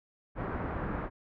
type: low-pass noise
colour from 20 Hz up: pink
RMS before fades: -35 dBFS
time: 0.35-1.1 s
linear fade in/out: 50 ms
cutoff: 1600 Hz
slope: 24 dB/octave
effects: none